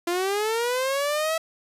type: linear sweep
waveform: sawtooth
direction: up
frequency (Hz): 340 to 655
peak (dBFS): -19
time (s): 0.07-1.38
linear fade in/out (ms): 5
effects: resampled to 32000 Hz